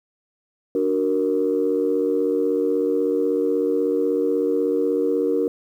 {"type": "chord", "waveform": "sine", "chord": "D augmented", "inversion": "none", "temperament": "equal", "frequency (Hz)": [293.7, 370, 466.2], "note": ["D4", "F#4", "A#4"], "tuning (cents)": [0, 0, 0], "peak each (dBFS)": [-23, -23, -20], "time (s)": [0.75, 5.48], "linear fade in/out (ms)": 2, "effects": ["tanh soft clip ceiling -10 dBFS", "9-bit"]}